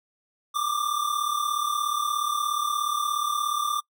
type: tone pair together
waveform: square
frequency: 1165 / 1201.9 Hz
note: D6 / D6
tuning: -14 / +40 cents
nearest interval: minor second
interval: 54 cents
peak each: -28 dBFS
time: 0.54-3.81 s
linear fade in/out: 20 ms
effects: noise-tail reverb RT60 0.1 s tail -25 dB re dry